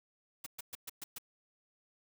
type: noise bursts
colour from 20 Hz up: white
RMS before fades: -43 dBFS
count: 6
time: 0.44-1.184 s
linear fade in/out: 5 ms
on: 24 ms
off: 120 ms
effects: none